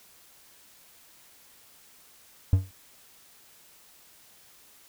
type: tone with exponential decay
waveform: triangle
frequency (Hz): 94.3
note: F#2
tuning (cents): +33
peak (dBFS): -11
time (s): 2.53-2.71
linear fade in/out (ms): 0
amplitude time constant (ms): 37
effects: white hiss -56 dBFS RMS until 4.88 s

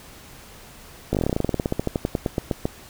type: slowing click train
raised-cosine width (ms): 2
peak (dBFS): -8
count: 26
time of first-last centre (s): 1.13-2.655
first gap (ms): 18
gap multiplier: 1.09
effects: pink hiss -45 dBFS RMS until 2.89 s

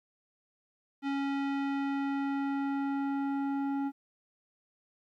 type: tone with low-pass filter sweep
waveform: square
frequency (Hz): 277.2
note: C#4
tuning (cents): 0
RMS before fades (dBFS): -32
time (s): 1.02-3.92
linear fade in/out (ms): 50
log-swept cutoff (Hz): 2900 to 980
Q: 0.93
effects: 12-bit

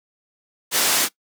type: low-pass noise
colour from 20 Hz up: white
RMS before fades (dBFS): -19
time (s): 0.71-1.09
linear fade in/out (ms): 50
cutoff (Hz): 11000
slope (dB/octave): 12
effects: noise-tail reverb RT60 0.1 s tail -20 dB re dry + high-pass 200 Hz 12 dB/octave

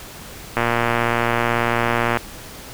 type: click train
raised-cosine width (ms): 0.5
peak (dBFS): -3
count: 190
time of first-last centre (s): 0.57-2.172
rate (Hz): 118
effects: pink hiss -37 dBFS RMS until 2.73 s

